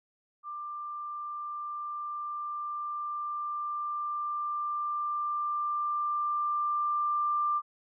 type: tone with level ramp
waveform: sine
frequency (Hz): 1187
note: D6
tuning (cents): +18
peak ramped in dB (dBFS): -36 to -25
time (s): 0.43-7.62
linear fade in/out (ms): 50
effects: none